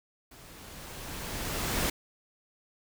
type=noise with level ramp; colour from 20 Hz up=pink; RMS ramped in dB=-52 to -28 dBFS; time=0.31-1.9 s; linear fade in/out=5 ms; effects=none